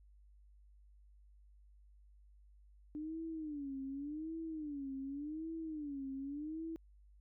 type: tone with vibrato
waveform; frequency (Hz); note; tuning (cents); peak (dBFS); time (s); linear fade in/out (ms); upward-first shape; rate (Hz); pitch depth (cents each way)
sine; 296.3; D4; +15; -40; 2.95-6.76; 0; sine; 0.87; 170
effects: added 50 Hz sine -60 dBFS peak until 7.2 s